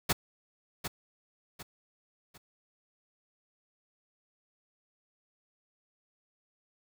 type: noise with echo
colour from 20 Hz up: pink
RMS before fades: -26 dBFS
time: 0.09-0.13 s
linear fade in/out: 10 ms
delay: 750 ms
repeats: 3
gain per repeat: -9 dB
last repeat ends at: 2.38 s
effects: none